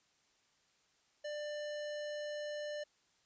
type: tone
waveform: square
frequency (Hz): 594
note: D5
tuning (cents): +20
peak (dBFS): -40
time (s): 1.24-2.84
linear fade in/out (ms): 10
effects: white hiss -73 dBFS RMS until 3.25 s + resampled to 16000 Hz